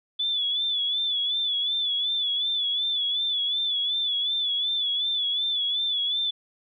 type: tone with vibrato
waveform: sine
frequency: 3452 Hz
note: A7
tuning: 34 cents flat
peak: -23 dBFS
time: 0.19-6.31 s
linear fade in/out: 10 ms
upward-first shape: sine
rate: 2.7 Hz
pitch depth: 64 cents each way
effects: none